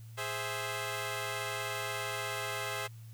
10% pulse chord, Ab augmented, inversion none, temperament equal, 415.3 / 523.3 / 659.3 Hz, Ab4 / C5 / E5, 0 / 0 / 0 cents, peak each -31 dBFS, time 0.17-2.88 s, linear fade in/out 20 ms, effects added 113 Hz sine -46 dBFS peak until 3.13 s + white hiss -63 dBFS RMS until 3.13 s

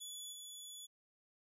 20% pulse tone with level steps, 3424 Hz, A7, 48 cents flat, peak -40 / -43 dBFS, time 0-0.87 s, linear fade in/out 20 ms, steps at 0.32 s, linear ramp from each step 10 ms, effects none

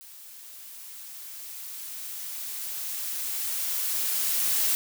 blue noise with level ramp, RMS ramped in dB -47 to -24 dBFS, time 0.01-4.75 s, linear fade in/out 0 ms, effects none

